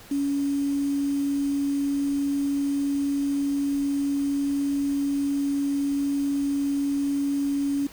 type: tone with quantisation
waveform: sine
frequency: 281.2 Hz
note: C#4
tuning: 25 cents sharp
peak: -22 dBFS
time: 0.11-7.87 s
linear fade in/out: 5 ms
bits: 7
effects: pink hiss -47 dBFS RMS until 7.92 s